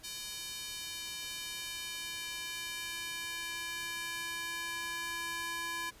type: tone with high-pass filter sweep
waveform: square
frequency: 337.4 Hz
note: E4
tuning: 40 cents sharp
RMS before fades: -40 dBFS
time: 0.03-5.91 s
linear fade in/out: 20 ms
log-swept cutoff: 3800 to 1300 Hz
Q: 1.2
effects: pink hiss -58 dBFS RMS until 6 s + resampled to 32000 Hz